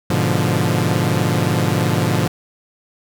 sawtooth chord, G# diminished seventh, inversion none, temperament equal, 103.83 / 123.47 / 146.83 / 174.61 Hz, G#2 / B2 / D3 / F3, 0 / 0 / 0 / 0 cents, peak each -17 dBFS, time 0.1-2.28 s, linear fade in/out 5 ms, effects none

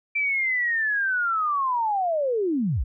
sine linear sweep, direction down, 2349 to 40.53 Hz, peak -21 dBFS, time 0.15-2.84 s, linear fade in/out 10 ms, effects none

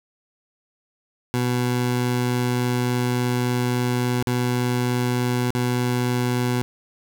20% pulse tone with dropouts, 123.47 Hz, B2, in tune, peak -15 dBFS, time 1.34-6.62 s, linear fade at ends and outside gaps 0 ms, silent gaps 4.226-4.272 / 5.505-5.55 s, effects 9-bit

